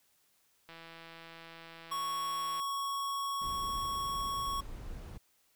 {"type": "click train", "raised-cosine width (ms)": 0.3, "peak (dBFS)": -34, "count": 316, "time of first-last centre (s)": [0.69, 2.599], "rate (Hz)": 165}
{"type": "tone", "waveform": "square", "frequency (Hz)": 1108.7, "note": "C#6", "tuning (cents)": 0, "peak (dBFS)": -34, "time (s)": [1.91, 4.61], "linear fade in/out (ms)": 10}
{"type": "noise", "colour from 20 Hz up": "brown", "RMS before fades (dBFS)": -44, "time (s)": [3.41, 5.18], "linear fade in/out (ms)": 10}
{"effects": ["white hiss -71 dBFS RMS until 5.55 s"]}